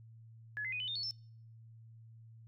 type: tone with pitch steps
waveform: sine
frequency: 1698 / 2055 / 2486 / 3008 / 3640 / 4404 / 5329 Hz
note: G#6 / C7 / D#7 / F#7 / A#7 / C#8 / E8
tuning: +38 / -32 / -2 / +28 / -42 / -12 / +18 cents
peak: -36 dBFS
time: 0.57-1.109 s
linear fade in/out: 0 ms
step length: 77 ms
effects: noise-tail reverb RT60 0.6 s tail -26 dB re dry + added 113 Hz sine -53 dBFS peak until 2.47 s